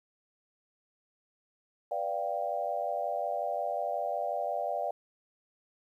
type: chord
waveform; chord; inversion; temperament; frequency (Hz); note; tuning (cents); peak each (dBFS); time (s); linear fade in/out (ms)
sine; G dominant seventh; first; equal; 493.9 / 587.3 / 698.5 / 784; B4 / D5 / F5 / G5; 0 / 0 / 0 / 0; -40 / -34 / -34 / -36; 1.91-4.91; 5
effects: 11-bit